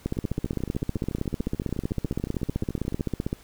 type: two click trains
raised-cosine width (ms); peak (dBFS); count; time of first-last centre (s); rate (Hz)
3; -20 / -13; 40 / 52; 0.17-2.996 / 0.06-3.329; 13.8 / 15.6
effects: pink hiss -53 dBFS RMS until 3.43 s